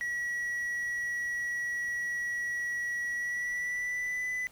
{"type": "tone with pitch glide", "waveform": "triangle", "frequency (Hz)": [1927, 1998.4], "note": ["B6", "B6"], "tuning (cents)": [-43, 20], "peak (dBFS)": -29, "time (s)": [0.01, 4.47], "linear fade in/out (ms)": 0, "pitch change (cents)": 63, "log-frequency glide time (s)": [3.13, 4.28], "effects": ["pink hiss -58 dBFS RMS until 4.51 s"]}